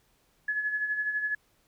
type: tone with tremolo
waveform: sine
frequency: 1703 Hz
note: G#6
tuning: 43 cents sharp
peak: -25 dBFS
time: 0.48-1.35 s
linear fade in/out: 5 ms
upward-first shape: sine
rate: 12 Hz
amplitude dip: 55%
effects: pink hiss -68 dBFS RMS until 1.67 s